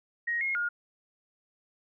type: tone with pitch steps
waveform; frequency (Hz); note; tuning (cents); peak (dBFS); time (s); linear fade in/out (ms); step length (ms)
sine; 1881 / 2152 / 1425; A#6 / C7 / F6; +15 / +48 / +34; -27; 0.27-0.69; 10; 140
effects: none